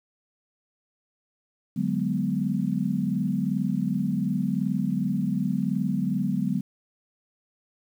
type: chord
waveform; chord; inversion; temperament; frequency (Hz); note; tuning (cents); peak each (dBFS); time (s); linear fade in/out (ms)
sine; G# half-diminished seventh; second; equal; 146.83 / 185 / 207.7 / 246.9; D3 / F#3 / G#3 / B3; 0 / 0 / 0 / 0; -31 / -27 / -28 / -29; 1.76-6.61; 10
effects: 9-bit